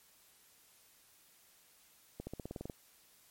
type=accelerating click train; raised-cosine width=2 ms; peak=-28 dBFS; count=10; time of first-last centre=2.2-2.698 s; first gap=70 ms; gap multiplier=0.94; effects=white hiss -65 dBFS RMS until 3.3 s + MP3 64 kbps